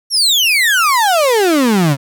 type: exponential sweep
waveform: 35% pulse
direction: down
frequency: 5740 to 130.81 Hz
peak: -8 dBFS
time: 0.1-1.97 s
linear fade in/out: 50 ms
effects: none